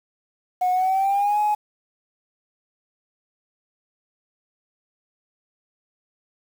sine tone with pitch glide, 731 to 839.7 Hz, F#5 to G#5, -21 to +19 cents, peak -16 dBFS, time 0.61-1.55 s, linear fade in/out 10 ms, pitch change +240 cents, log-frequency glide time 0.72-1.39 s, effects tanh soft clip ceiling -15 dBFS + 7-bit

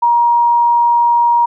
sine tone, 947 Hz, A#5, 27 cents sharp, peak -8 dBFS, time 0.02-1.46 s, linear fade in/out 10 ms, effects none

